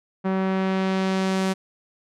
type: tone with low-pass filter sweep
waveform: sawtooth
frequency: 190 Hz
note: F#3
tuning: 46 cents sharp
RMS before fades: -23 dBFS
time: 0.24-1.54 s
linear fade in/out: 20 ms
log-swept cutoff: 1500 to 9600 Hz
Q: 0.75
effects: none